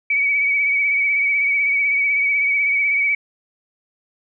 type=tone with vibrato; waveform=sine; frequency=2266 Hz; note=C#7; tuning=37 cents sharp; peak=-15 dBFS; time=0.1-3.15 s; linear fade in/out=5 ms; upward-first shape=sine; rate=16 Hz; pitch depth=38 cents each way; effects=none